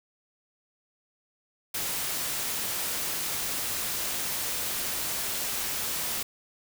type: noise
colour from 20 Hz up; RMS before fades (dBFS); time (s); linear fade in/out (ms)
white; -31; 1.74-6.23; 5
effects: none